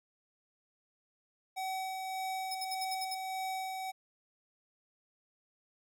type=tone with tremolo; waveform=square; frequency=758 Hz; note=F#5; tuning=42 cents sharp; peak=-35 dBFS; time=1.56-3.92 s; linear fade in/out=20 ms; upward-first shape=sine; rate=1.7 Hz; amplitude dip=30%
type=tone bursts; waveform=sawtooth; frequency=5180 Hz; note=E8; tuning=31 cents flat; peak=-34 dBFS; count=7; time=2.51-3.147 s; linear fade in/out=5 ms; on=37 ms; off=63 ms
effects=none